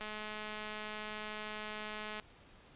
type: click train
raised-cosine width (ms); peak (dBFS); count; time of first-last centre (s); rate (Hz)
0.3; -27; 467; 0.01-2.198; 213
effects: pink hiss -60 dBFS RMS until 2.75 s + resampled to 8000 Hz